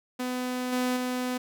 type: tone with level steps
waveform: sawtooth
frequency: 251.1 Hz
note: B3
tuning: 29 cents sharp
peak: -25 / -21 / -24 dBFS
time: 0.19-1.38 s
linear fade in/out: 10 ms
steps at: 0.72 / 0.96 s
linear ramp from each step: 10 ms
effects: none